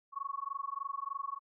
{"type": "tone with amplitude modulation", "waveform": "sine", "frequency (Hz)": 1108.7, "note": "C#6", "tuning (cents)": 0, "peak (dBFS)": -32, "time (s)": [0.12, 1.4], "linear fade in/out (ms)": 50, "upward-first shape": "sine", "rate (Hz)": 23.3, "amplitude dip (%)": 100, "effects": []}